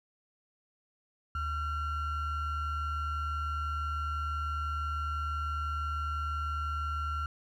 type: ring-modulated tone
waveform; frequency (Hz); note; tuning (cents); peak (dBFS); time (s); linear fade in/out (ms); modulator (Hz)
triangle; 719; F#5; -50; -26; 1.35-7.26; 2; 644
effects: none